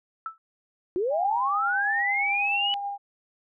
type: tone with exponential decay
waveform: sine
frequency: 1318.5 Hz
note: E6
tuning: in tune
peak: -26 dBFS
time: 0.26-0.38 s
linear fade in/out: 1 ms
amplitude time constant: 26 ms
type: linear sweep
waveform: sine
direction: up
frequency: 340 to 2978 Hz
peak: -23 dBFS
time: 0.96-2.74 s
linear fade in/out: 0 ms
type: tone with tremolo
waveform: sine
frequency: 805 Hz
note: G5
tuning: 46 cents sharp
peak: -27 dBFS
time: 1.1-2.98 s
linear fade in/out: 50 ms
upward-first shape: sine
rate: 9.2 Hz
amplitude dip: 30%
effects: none